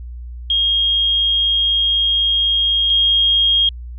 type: tone pair in turn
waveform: sine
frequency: 3248 / 3248 Hz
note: G#7 / G#7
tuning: -39 / -39 cents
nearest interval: unison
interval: 0 cents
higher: neither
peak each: -13 / -11 dBFS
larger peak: second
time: 0.5-2.9 / 2.9-3.69 s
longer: first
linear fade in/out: 2 ms
effects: added 60 Hz sine -28 dBFS peak until 3.98 s